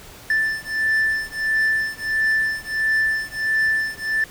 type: beating tone pair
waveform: triangle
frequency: 1763 / 1764.5 Hz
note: A6 / A6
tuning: +3 / +4 cents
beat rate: 1.5 Hz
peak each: -20 dBFS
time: 0.3-4.24 s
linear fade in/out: 2 ms
effects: pink hiss -42 dBFS RMS until 4.3 s